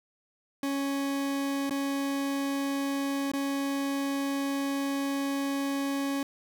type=tone with dropouts; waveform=40% pulse; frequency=277.2 Hz; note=C#4; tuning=in tune; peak=-27 dBFS; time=0.63-6.23 s; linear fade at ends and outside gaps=2 ms; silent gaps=1.696-1.708 / 3.317-3.335 s; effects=none